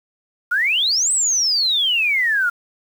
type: exponential two-way sweep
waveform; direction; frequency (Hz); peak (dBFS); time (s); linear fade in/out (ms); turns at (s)
sine; up then down; 1380 to 8280 to 1380; -15; 0.51-2.5; 10; 1.12
effects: 7-bit